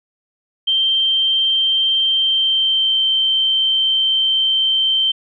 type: tone with pitch glide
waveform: sine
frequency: 3141 to 3118 Hz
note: G7 to G7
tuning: +3 to -10 cents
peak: -13 dBFS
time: 0.67-5.12 s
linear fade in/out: 10 ms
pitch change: -13 cents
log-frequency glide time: 2.17-3.01 s
effects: none